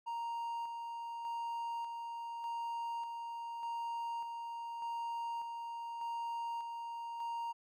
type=tone with tremolo; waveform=triangle; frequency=932.3 Hz; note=A#5; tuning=in tune; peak=-35 dBFS; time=0.06-7.53 s; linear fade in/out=20 ms; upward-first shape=square; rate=0.84 Hz; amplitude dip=35%; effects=none